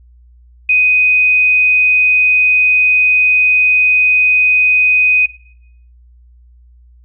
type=tone; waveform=sine; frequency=2500 Hz; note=D#7; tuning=8 cents sharp; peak=-8 dBFS; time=0.69-5.26 s; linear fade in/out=5 ms; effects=noise-tail reverb RT60 0.7 s tail -17 dB re dry + added 60 Hz sine -41 dBFS peak until 7.04 s